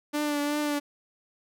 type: tone with vibrato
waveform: sawtooth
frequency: 293.7 Hz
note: D4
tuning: in tune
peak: -22 dBFS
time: 0.13-0.8 s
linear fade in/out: 20 ms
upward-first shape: triangle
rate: 2.7 Hz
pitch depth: 32 cents each way
effects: none